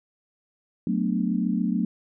sine chord, B minor seventh, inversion second, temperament equal, 185 / 220 / 246.9 / 293.7 Hz, F#3 / A3 / B3 / D4, 0 / 0 / 0 / 0 cents, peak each -26 / -26 / -28 / -31 dBFS, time 0.87-1.85 s, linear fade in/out 2 ms, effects none

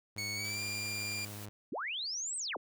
sawtooth tone, 103.83 Hz, G#2, in tune, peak -40 dBFS, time 0.16-1.49 s, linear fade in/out 0 ms
20% pulse tone with pitch glide, 2217 to 2390 Hz, C#7 to D7, 0 to +30 cents, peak -31 dBFS, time 0.18-1.25 s, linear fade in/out 2 ms, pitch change +130 cents, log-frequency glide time 0.35-0.61 s
white noise, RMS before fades -49 dBFS, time 0.44-1.46 s, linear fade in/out 10 ms
sine linear two-way sweep, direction up then down, 164.81 to 8372 to 164.81 Hz, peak -35 dBFS, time 1.72-2.57 s, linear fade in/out 5 ms, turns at 2.37 s
effects none

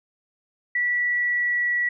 sine tone with pitch glide, 1952 to 1939.6 Hz, B6 to B6, -21 to -32 cents, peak -20 dBFS, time 0.75-1.89 s, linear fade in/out 5 ms, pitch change -11 cents, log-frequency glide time 0.93-1.73 s, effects none

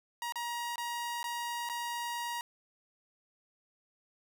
sawtooth tone with dropouts, 949 Hz, A#5, 31 cents sharp, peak -31 dBFS, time 0.22-2.41 s, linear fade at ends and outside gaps 1 ms, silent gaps 0.323-0.357 / 0.758-0.78 / 1.23-1.241 / 1.69-1.697 s, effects none

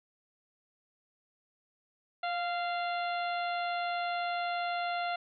harmonic tone with a mistuned harmonic, 693 Hz, F5, 14 cents flat, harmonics 1 / 2 / 3 / 4 / 5 / 6, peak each -32 / -38 / -42 / -44 / -46 / -48 dBFS, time 2.23-5.16 s, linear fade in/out 5 ms, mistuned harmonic 1, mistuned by +22 cents, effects none

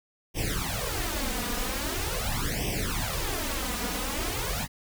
pink noise with flanger, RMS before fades -30 dBFS, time 0.34-4.68 s, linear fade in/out 50 ms, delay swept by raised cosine 0.35 to 4.15 ms, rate 0.43 Hz, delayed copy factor +1, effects none

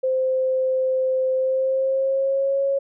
sine tone with pitch glide, 520 to 550.3 Hz, C5 to C#5, -11 to -13 cents, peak -18 dBFS, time 0.03-2.79 s, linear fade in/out 10 ms, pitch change +98 cents, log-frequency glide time 1.35-2.61 s, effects none

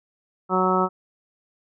harmonic tone, 185.6 Hz, F#3, 6 cents sharp, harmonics 1 / 2 / 3 / 4 / 5 / 6 / 7, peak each -25 / -24 / -28 / -27 / -26 / -28 / -23 dBFS, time 0.49-0.89 s, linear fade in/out 50 ms, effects none

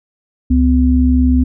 sine tone pair together, 69.3 / 252.9 Hz, C#2 / B3, 0 / +41 cents, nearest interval octave + minor seventh, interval 2241 cents, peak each -11 dBFS, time 0.5-1.44 s, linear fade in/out 10 ms, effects none

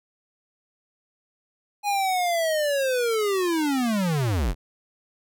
square linear sweep, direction down, 830.6 to 34.65 Hz, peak -22 dBFS, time 1.83-4.55 s, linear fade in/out 50 ms, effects none

